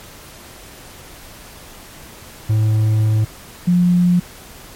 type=tone pair in turn; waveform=triangle / sine; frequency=108.6 / 177.13 Hz; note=A2 / F3; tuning=-22 / +25 cents; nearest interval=minor sixth; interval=847 cents; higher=second; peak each=-10 dBFS; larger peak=neither; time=2.49-3.25 / 3.67-4.2 s; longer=first; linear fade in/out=10 ms; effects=pink hiss -39 dBFS RMS until 4.75 s + MP3 64 kbps